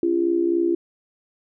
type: tone with amplitude modulation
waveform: sine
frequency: 340.6 Hz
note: F4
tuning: 43 cents flat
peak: -14 dBFS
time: 0.03-0.75 s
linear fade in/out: 2 ms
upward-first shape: sine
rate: 63.6 Hz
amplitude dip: 75%
effects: none